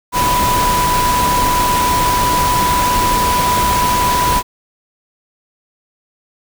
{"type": "tone in noise", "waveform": "sine", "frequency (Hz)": 987.8, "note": "B5", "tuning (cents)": 0, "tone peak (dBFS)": -13, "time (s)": [0.12, 4.43], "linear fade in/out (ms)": 50, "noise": "pink", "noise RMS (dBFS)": -18, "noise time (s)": [0.12, 4.43], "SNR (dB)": 2, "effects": []}